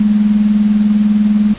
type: tone with tremolo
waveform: sine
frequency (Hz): 210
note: G#3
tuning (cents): +19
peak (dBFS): -6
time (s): 0-1.54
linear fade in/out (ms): 5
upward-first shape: sine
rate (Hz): 20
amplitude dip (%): 50
effects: pink hiss -33 dBFS RMS until 1.58 s + resampled to 8000 Hz